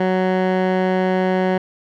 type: tone with low-pass filter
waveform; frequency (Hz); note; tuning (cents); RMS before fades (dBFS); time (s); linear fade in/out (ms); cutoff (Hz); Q
15% pulse; 185.8; F#3; +7; -18; 0-1.58; 5; 1900; 0.78
effects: none